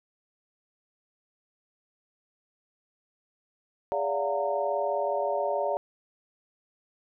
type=tone cluster; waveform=sine; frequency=410.1 / 577 / 683 / 722 / 918 Hz; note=G#4 / D5 / F5 / F#5 / A#5; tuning=-22 / -31 / -39 / -43 / -27 cents; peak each=-34 / -28 / -33 / -34 / -33 dBFS; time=3.92-5.77 s; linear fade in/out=0 ms; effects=none